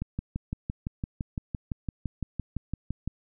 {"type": "click train", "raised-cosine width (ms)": 5, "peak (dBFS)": -18, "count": 19, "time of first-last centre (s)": [0.02, 3.076], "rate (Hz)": 5.89, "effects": []}